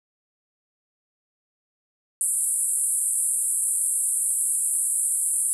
pink band-pass noise, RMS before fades -24 dBFS, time 2.21-5.53 s, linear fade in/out 0 ms, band 8200 to 11000 Hz, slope 96 dB/octave, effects none

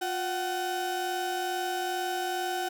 35% pulse tone pair together, 356 / 754.3 Hz, F4 / F#5, +33 / +33 cents, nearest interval octave + minor second, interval 1300 cents, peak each -32 / -29 dBFS, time 0.01-2.69 s, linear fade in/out 10 ms, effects none

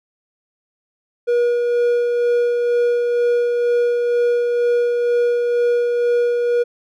triangle tone with tremolo, 480 Hz, B4, 49 cents flat, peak -11 dBFS, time 1.27-6.64 s, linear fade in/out 20 ms, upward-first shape sine, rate 2.1 Hz, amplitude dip 30%, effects none

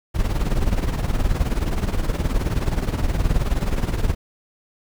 brown noise with tremolo, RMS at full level -17 dBFS, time 0.14-4.15 s, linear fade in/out 20 ms, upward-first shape triangle, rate 19 Hz, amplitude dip 80%, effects none

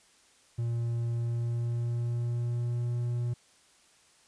triangle tone with pitch glide, 117.5 to 120.32 Hz, A#2 to B2, +14 to -45 cents, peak -26 dBFS, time 0.58-3.34 s, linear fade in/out 10 ms, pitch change +41 cents, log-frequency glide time 1.12-2.98 s, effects white hiss -62 dBFS RMS until 4.27 s + resampled to 22050 Hz

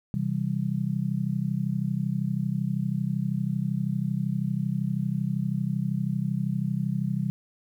sine chord, C major, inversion none, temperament just, 130.81 / 163.52 / 196.22 Hz, C3 / E3 / G3, 0 / -14 / +2 cents, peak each -29 dBFS, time 0.14-7.3 s, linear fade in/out 0 ms, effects 10-bit

